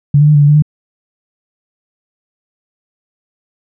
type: tone with pitch steps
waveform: sine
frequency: 143.7 / 148.6 / 151 / 145.7 / 144.7 / 148.6 / 151 Hz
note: D3 / D3 / D3 / D3 / D3 / D3 / D3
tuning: -37 / +21 / +48 / -13 / -25 / +21 / +48 cents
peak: -4 dBFS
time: 0.14-0.623 s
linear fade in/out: 5 ms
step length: 69 ms
effects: none